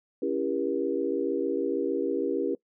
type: chord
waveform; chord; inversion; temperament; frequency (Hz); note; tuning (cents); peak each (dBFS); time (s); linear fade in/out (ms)
sine; C# diminished seventh; none; just; 277.2 / 332.6 / 399.1 / 479; C#4 / E4 / G4 / Bb4; 0 / +16 / +31 / +47; -31 / -31 / -30 / -31; 0.22-2.55; 5
effects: noise-tail reverb RT60 0.1 s tail -21 dB re dry